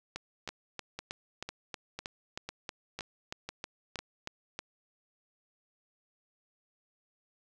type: two click trains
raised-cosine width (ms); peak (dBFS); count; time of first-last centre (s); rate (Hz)
0.2; -21 / -20; 8 / 15; 0.49-3.99 / 0.16-4.59; 2 / 3.16
effects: none